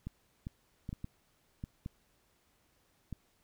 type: clicks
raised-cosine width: 5 ms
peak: -27 dBFS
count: 8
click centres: 0.07 / 0.469 / 0.891 / 0.929 / 1.044 / 1.639 / 1.861 / 3.127 s
effects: pink hiss -72 dBFS RMS until 3.43 s